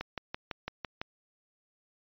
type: click train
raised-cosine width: 0.3 ms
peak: -19 dBFS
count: 7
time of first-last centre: 0.01-1.015 s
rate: 5.97 Hz
effects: resampled to 11025 Hz